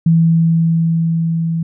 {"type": "tone with level ramp", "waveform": "sine", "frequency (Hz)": 164.81, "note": "E3", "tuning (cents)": 0, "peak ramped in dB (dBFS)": [-7, -15], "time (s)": [0.06, 1.63], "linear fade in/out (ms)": 5, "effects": []}